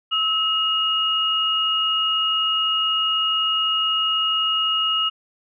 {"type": "tone pair together", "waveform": "sine", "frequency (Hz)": [1293, 2866], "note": ["E6", "F7"], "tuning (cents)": [-34, 44], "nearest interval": "octave + major second", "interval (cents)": 1378, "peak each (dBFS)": [-24, -19], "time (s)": [0.11, 5.1], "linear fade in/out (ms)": 20, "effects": []}